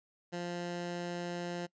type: tone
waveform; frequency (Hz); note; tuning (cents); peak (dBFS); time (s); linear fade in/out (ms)
15% pulse; 174.61; F3; 0; -30; 0.32-1.67; 20
effects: noise-tail reverb RT60 0.1 s tail -23 dB re dry + resampled to 16000 Hz